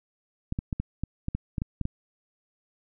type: clicks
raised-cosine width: 5 ms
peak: -16 dBFS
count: 11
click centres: 0.524 / 0.589 / 0.728 / 0.8 / 1.036 / 1.284 / 1.35 / 1.582 / 1.619 / 1.813 / 1.854 s
effects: none